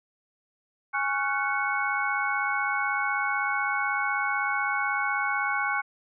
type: tone cluster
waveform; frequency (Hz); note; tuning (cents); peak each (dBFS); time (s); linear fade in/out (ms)
sine; 824 / 1109 / 1405 / 1501 / 2209; G#5 / C#6 / F6 / F#6 / C#7; -14 / 0 / +10 / +24 / -7; -31 / -31 / -34 / -29 / -31; 0.93-5.82; 20
effects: none